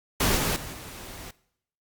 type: noise with level steps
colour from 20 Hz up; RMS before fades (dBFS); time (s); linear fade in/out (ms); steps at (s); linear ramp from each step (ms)
pink; -23 / -26 / -38 / -41; 0.2-1.31; 5; 0.37 / 0.56 / 0.73; 2
effects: noise-tail reverb RT60 0.7 s tail -20 dB re dry + Opus 48 kbps